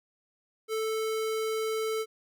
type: tone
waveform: square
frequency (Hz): 440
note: A4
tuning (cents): 0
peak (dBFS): -29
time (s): 0.68-2.06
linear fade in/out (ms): 50
effects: none